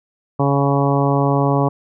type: harmonic tone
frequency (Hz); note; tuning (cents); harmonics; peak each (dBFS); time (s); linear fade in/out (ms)
140; C#3; +18; 1 / 2 / 3 / 4 / 5 / 6 / 7 / 8; -17 / -20 / -22 / -23 / -24 / -25 / -25 / -26; 0.39-1.69; 10
effects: none